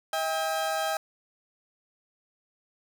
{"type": "tone pair together", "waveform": "30% pulse", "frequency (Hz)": [640, 798.9], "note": ["D#5", "G5"], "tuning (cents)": [49, 33], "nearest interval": "major third", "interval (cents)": 384, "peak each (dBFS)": -27, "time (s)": [0.13, 0.97], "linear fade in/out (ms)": 2, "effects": []}